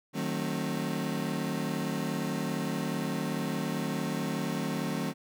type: chord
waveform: 35% pulse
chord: D# diminished seventh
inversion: none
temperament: just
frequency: 155.56 / 186.68 / 224 / 268.8 Hz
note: D#3 / F#3 / A3 / C4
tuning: 0 / +16 / +31 / +47 cents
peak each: -34 dBFS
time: 0.13-5.14 s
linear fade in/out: 50 ms
effects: none